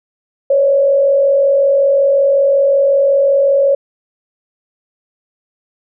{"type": "tone with frequency modulation", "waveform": "sine", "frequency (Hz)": 554.4, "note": "C#5", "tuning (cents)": 0, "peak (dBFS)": -8, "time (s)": [0.5, 3.75], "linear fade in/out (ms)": 5, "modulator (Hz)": 45.4, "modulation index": 0.51, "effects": []}